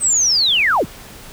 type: linear sweep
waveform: sine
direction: down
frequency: 8372 to 30.45 Hz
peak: -12 dBFS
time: 0-0.86 s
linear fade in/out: 50 ms
effects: pink hiss -38 dBFS RMS until 1.32 s